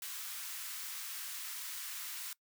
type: high-pass noise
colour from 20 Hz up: white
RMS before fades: -43 dBFS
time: 0.02-2.33 s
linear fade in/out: 2 ms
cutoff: 1100 Hz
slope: 24 dB/octave
effects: noise-tail reverb RT60 0.1 s tail -22 dB re dry